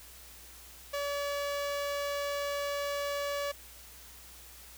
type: tone with notch filter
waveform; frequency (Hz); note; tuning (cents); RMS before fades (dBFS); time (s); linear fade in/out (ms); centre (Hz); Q
sawtooth; 571; D5; -49; -34; 0.93-3.52; 10; 9700; 1.8
effects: added 60 Hz sine -56 dBFS peak until 4.77 s + white hiss -52 dBFS RMS until 4.77 s